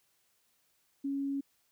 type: tone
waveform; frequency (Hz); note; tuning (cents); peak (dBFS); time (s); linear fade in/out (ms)
sine; 277.2; C#4; 0; -31; 1.04-1.41; 10
effects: white hiss -73 dBFS RMS until 1.71 s